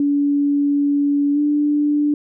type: tone with pitch glide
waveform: sine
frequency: 286.1 to 294.1 Hz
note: D4 to D4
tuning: -45 to +3 cents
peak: -14 dBFS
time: 0-2.14 s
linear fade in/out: 2 ms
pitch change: +48 cents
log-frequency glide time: 1.33-1.39 s
effects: none